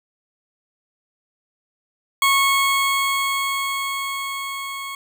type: tone with level ramp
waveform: 20% pulse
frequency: 1098 Hz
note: C#6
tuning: 17 cents flat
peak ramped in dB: -9 to -24 dBFS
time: 2.22-4.95 s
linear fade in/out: 2 ms
effects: none